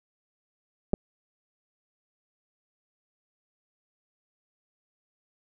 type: clicks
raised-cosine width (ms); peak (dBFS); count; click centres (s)
2; -12; 2; 0.934 / 0.939
effects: none